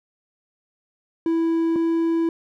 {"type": "tone pair in turn", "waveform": "triangle", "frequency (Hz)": [329.6, 330.8], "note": ["E4", "E4"], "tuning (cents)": [0, 6], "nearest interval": "unison", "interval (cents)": 6, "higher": "second", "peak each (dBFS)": -16, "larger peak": "neither", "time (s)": [[1.26, 1.76], [1.76, 2.29]], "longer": "second", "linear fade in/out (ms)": 2, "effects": []}